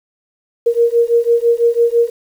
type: beating tone pair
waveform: sine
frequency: 466.2 / 472.2 Hz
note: A#4 / A#4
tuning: 0 / +22 cents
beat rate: 6 Hz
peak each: -13 dBFS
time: 0.66-2.1 s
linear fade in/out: 10 ms
effects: 7-bit